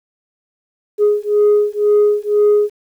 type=beating tone pair; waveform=sine; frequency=415.3 / 417.3 Hz; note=G#4 / G#4; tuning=0 / +8 cents; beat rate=2 Hz; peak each=-12 dBFS; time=0.98-2.7 s; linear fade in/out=50 ms; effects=tanh soft clip ceiling -6 dBFS + 8-bit